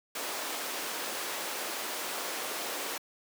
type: high-pass noise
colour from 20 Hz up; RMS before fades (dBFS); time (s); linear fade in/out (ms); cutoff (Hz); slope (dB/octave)
pink; -36; 0.15-2.98; 5; 410; 12
effects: high-pass 200 Hz 12 dB/octave